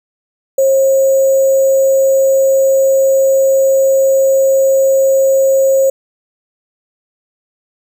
sine tone with sample-and-hold, 538 Hz, C5, 48 cents sharp, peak -7 dBFS, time 0.58-5.9 s, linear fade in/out 5 ms, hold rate 7350 Hz, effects none

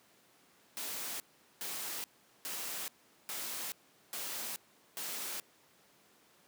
white noise bursts, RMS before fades -40 dBFS, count 6, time 0.77-5.4 s, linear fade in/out 0 ms, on 430 ms, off 410 ms, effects pink hiss -65 dBFS RMS until 6.47 s + high-pass 200 Hz 12 dB/octave

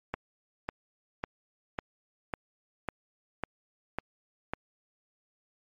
click train, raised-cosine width 0.5 ms, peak -16 dBFS, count 9, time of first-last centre 0.14-4.536 s, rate 1.82 Hz, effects MP3 48 kbps

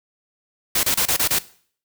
white noise bursts, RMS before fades -19 dBFS, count 6, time 0.75-1.388 s, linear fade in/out 5 ms, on 83 ms, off 28 ms, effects noise-tail reverb RT60 0.5 s tail -18 dB re dry

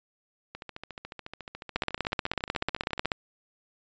two click trains, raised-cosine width 0.3 ms, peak -23 / -10 dBFS, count 36 / 23, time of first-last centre 0.55-3.05 / 1.76-3.118 s, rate 14 / 16.2 Hz, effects resampled to 16000 Hz

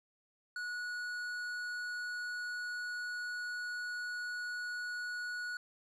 sine tone with tanh clipping, 1462 Hz, F#6, 21 cents flat, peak -39 dBFS, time 0.56-5.57 s, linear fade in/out 2 ms, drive 11 dB, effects none

